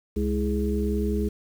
harmonic tone with a mistuned harmonic, 69.3 Hz, C#2, in tune, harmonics 1 / 3 / 5 / 6, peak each -26 / -27 / -32 / -29 dBFS, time 0.16-1.29 s, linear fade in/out 10 ms, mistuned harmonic 5, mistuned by -110 cents, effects 8-bit

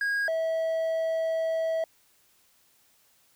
triangle tone pair in turn, 1637 / 649.6 Hz, G#6 / E5, -25 / -26 cents, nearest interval octave + major third, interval 1601 cents, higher first, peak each -23 dBFS, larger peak neither, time 0.01-0.28 / 0.28-1.84 s, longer second, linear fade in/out 2 ms, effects white hiss -64 dBFS RMS until 3.35 s

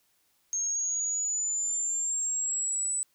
sine linear sweep, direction up, 6450 to 7980 Hz, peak -27 dBFS, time 0.53-3.03 s, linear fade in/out 0 ms, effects white hiss -70 dBFS RMS until 3.14 s

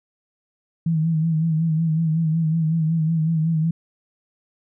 sine tone with vibrato, 160.9 Hz, E3, 42 cents flat, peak -17 dBFS, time 0.86-3.71 s, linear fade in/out 5 ms, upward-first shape sine, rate 5.4 Hz, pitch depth 57 cents each way, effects none

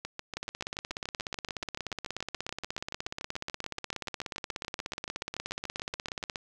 two click trains, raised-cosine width 0.2 ms, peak -19 / -17 dBFS, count 44 / 101, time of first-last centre 0.05-6.228 / 0.37-6.358 s, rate 6.96 / 16.7 Hz, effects none

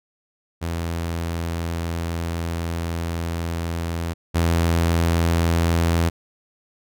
sawtooth tone pair in turn, 83.9 / 83.9 Hz, E2 / E2, +31 / +31 cents, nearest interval unison, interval 0 cents, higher neither, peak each -20 / -13 dBFS, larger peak second, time 0.61-4.14 / 4.34-6.1 s, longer first, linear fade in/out 20 ms, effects none

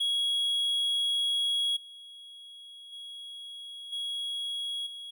triangle tone with level steps, 3322 Hz, G#7, in tune, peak -24 / -44 / -39 / -30 / -38 dBFS, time 0-5.11 s, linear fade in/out 10 ms, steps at 1.76 / 2.92 / 3.92 / 4.86 s, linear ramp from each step 10 ms, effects none

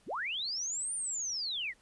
sine linear two-way sweep, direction up then down, 91.1 to 9200 to 1780 Hz, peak -33 dBFS, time 0.06-1.74 s, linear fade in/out 50 ms, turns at 0.94 s, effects pink hiss -66 dBFS RMS until 1.81 s + resampled to 24000 Hz

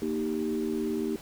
sine chord, Eb major, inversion second, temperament equal, 233.1 / 311.1 / 392 Hz, Bb3 / Eb4 / G4, 0 / 0 / 0 cents, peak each -31 dBFS, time 0.02-1.16 s, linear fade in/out 2 ms, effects tanh soft clip ceiling -19 dBFS + pink hiss -48 dBFS RMS until 1.21 s

